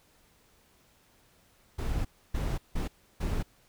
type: noise bursts at uneven times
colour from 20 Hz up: brown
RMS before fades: -30 dBFS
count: 4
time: 1.78-2.05 / 2.34-2.58 / 2.75-2.88 / 3.2-3.43 s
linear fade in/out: 10 ms
effects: pink hiss -64 dBFS RMS until 3.68 s